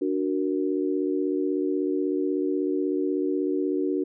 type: chord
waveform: sine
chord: D augmented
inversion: none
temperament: equal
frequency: 293.7 / 370 / 466.2 Hz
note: D4 / F#4 / A#4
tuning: 0 / 0 / 0 cents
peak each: -26 / -26 / -32 dBFS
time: 0.01-4.04 s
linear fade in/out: 10 ms
effects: none